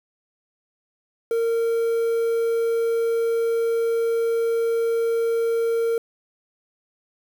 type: tone with quantisation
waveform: triangle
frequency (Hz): 460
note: A#4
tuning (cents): -23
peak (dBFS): -17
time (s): 1.31-5.98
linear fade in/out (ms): 2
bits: 7
effects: none